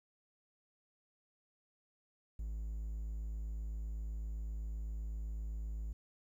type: tone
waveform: triangle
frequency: 53.9 Hz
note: A1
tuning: 35 cents flat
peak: -36 dBFS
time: 2.39-5.93 s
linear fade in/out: 5 ms
effects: 12-bit